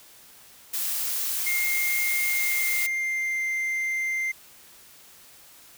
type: noise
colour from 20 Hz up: blue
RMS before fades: -28 dBFS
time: 0.73-2.87 s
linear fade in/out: 10 ms
type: tone with pitch glide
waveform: triangle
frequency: 2125 to 2090 Hz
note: C7 to C7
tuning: +26 to -2 cents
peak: -23 dBFS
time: 1.46-4.32 s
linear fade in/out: 10 ms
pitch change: -28 cents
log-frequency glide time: 2.3-3.45 s
effects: white hiss -51 dBFS RMS until 5.77 s